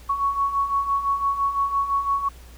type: beating tone pair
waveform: sine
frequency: 1108.7 / 1114.6 Hz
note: C#6 / C#6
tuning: 0 / +9 cents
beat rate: 5.9 Hz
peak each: -27 / -21 dBFS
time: 0.09-2.29 s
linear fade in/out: 10 ms
effects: added 60 Hz sine -42 dBFS peak until 2.57 s + pink hiss -50 dBFS RMS until 2.57 s